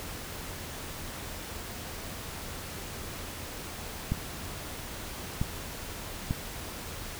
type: clicks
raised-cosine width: 5 ms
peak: -15 dBFS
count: 3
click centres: 4.12 / 5.415 / 6.309 s
effects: added 84 Hz sine -49 dBFS peak until 7.19 s + pink hiss -40 dBFS RMS until 7.19 s